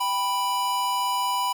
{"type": "tone pair together", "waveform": "square", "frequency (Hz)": [786.7, 987.8], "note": ["G5", "B5"], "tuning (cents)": [6, 0], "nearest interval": "major third", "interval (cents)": 394, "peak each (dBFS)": [-32, -24], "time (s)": [0, 1.53], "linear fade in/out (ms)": 10, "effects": ["9-bit"]}